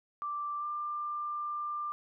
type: tone with pitch glide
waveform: sine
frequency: 1174.7 to 1190.4 Hz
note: D6 to D6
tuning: 0 to +23 cents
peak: -33 dBFS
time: 0.22-1.92 s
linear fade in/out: 0 ms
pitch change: +23 cents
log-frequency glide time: 0.59-0.65 s
effects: none